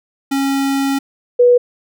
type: tone pair in turn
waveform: square / sine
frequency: 274.2 / 488.6 Hz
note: C#4 / B4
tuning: -19 / -19 cents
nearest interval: minor seventh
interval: 1000 cents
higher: second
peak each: -15 / -6 dBFS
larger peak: second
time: 0.31-0.99 / 1.39-1.58 s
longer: first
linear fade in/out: 10 ms
effects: none